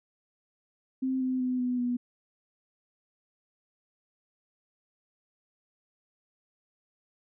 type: tone with pitch steps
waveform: sine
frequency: 261.6 / 257.3 / 253 / 248.8 / 244.6 Hz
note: C4 / C4 / B3 / B3 / B3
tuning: 0 / -29 / +42 / +13 / -16 cents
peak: -26 dBFS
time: 1.02-1.97 s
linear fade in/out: 10 ms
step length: 190 ms
effects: none